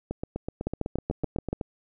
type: two click trains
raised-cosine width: 2 ms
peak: -14 / -17 dBFS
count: 7 / 13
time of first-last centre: 0.67-1.53 / 0.11-1.612 s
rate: 6.98 / 7.99 Hz
effects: none